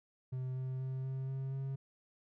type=tone with pitch steps; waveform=triangle; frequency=128.7 / 129.97 / 131.25 / 132.55 / 133.86 / 135.18 Hz; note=C3 / C3 / C3 / C3 / C3 / C#3; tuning=-28 / -11 / +6 / +23 / +40 / -43 cents; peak=-34 dBFS; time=0.32-1.76 s; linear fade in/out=10 ms; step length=240 ms; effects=none